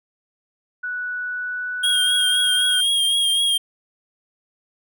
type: tone with pitch glide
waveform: sine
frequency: 1477 to 1489.9 Hz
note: F#6 to F#6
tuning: -3 to +12 cents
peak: -24 dBFS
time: 0.83-2.81 s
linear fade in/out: 10 ms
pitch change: +15 cents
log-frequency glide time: 1.22-2.21 s
type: tone with vibrato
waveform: square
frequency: 3244 Hz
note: G#7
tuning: 41 cents flat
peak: -17 dBFS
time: 1.83-3.58 s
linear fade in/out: 10 ms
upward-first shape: triangle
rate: 3.9 Hz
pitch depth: 40 cents each way
effects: none